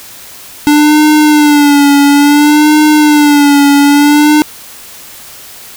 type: tone with vibrato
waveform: square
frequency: 293.7 Hz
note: D4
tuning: in tune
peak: -4 dBFS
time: 0.67-4.42 s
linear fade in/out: 0 ms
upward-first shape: sine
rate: 0.58 Hz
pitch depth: 59 cents each way
effects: white hiss -31 dBFS RMS until 5.76 s